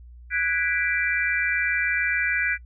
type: chord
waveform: sine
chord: G# half-diminished seventh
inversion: third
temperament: equal with one note detuned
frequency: 1480 / 1646.9 / 1975.5 / 2349 Hz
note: F#6 / G#6 / B6 / D7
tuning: 0 / -15 / 0 / 0 cents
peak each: -27 dBFS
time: 0.3-2.58 s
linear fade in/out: 50 ms
effects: noise-tail reverb RT60 0.1 s tail -22 dB re dry + added 60 Hz sine -42 dBFS peak until 2.65 s